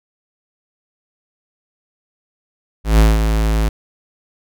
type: tone with ADSR envelope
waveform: square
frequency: 54.2 Hz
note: A1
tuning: 25 cents flat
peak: -7 dBFS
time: 2.84-3.69 s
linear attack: 150 ms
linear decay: 190 ms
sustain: -7 dB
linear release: 6 ms
effects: none